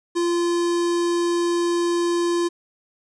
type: tone with notch filter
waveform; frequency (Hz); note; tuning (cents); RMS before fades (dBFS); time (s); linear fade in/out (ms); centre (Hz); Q
square; 345; F4; -21; -21; 0.15-2.49; 20; 2200; 1.5
effects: resampled to 22050 Hz + 10-bit